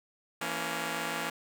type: chord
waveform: 5% pulse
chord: A# diminished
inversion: second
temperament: just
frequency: 167.82 / 233.1 / 279.7 Hz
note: E3 / A#3 / C#4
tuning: +31 / 0 / +16 cents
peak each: -26 dBFS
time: 0.41-1.3 s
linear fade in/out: 5 ms
effects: none